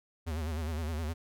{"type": "tone with vibrato", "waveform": "square", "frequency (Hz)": 78.9, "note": "D#2", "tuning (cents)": 25, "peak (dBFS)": -33, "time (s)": [0.26, 1.14], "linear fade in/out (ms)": 20, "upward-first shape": "sine", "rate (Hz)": 9.7, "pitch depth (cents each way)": 110, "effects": []}